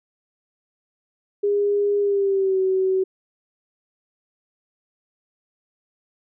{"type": "tone with pitch glide", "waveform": "sine", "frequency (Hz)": [407.5, 378], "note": ["G#4", "F#4"], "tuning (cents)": [-33, 37], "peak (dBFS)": -17, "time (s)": [1.43, 3.04], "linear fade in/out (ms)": 10, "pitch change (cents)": -130, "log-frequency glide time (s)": [2, 2.59], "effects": []}